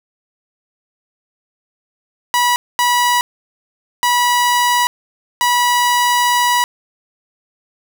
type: tone bursts at uneven times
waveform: sawtooth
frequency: 974 Hz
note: B5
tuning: 24 cents flat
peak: -8 dBFS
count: 4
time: 2.34-2.56 / 2.79-3.21 / 4.03-4.87 / 5.41-6.64 s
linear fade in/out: 0 ms
effects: none